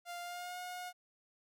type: tone with pitch glide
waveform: sawtooth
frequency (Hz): 698.5 to 721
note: F5 to F#5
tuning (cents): 0 to -45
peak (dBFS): -38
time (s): 0.05-0.93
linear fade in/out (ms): 50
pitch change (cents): +55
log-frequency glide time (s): 0.21-0.58
effects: none